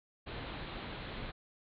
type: low-pass noise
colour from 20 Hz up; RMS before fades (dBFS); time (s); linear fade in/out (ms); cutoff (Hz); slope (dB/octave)
pink; -43; 0.26-1.32; 20; 4200; 96
effects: none